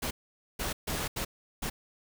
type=noise bursts at uneven times; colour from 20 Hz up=pink; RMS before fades=-33 dBFS; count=5; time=0.02-0.11 / 0.59-0.73 / 0.87-1.08 / 1.16-1.25 / 1.62-1.7 s; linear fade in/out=10 ms; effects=none